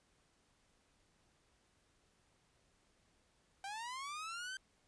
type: linear sweep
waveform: sawtooth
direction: up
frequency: 770 to 1568 Hz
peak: -39 dBFS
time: 3.64-4.57 s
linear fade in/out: 2 ms
effects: pink hiss -74 dBFS RMS until 4.87 s + resampled to 22050 Hz